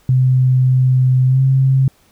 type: tone with pitch glide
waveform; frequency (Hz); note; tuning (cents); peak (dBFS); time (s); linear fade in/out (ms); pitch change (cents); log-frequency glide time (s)
sine; 128.7 to 133.24; C3 to C3; -28 to +32; -9; 0.09-1.88; 2; +60; 1.27-1.41
effects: pink hiss -54 dBFS RMS until 2.11 s